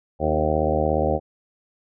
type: harmonic tone with a mistuned harmonic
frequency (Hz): 77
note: D#2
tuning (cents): -17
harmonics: 1 / 2 / 3 / 4 / 5 / 6 / 7 / 8 / 9 / 10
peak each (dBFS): -26 / -29 / -30 / -30 / -29 / -28 / -24 / -30 / -28 / -28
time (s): 0.19-1.2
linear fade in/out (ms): 50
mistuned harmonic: 4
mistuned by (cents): +16
effects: none